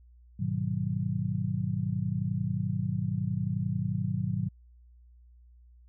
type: chord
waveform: sine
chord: G# minor seventh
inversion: none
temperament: just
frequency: 103.83 / 124.59 / 155.74 / 186.89 Hz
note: G#2 / B2 / D#3 / F#3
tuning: 0 / +16 / +2 / +18 cents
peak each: -33 dBFS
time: 0.39-4.49 s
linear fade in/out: 10 ms
effects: added 60 Hz sine -53 dBFS peak until 5.88 s